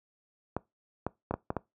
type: clicks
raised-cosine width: 1 ms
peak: -16 dBFS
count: 6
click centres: 0.566 / 1.066 / 1.31 / 1.34 / 1.504 / 1.567 s
effects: noise-tail reverb RT60 0.2 s tail -22 dB re dry + high-pass 60 Hz 12 dB/octave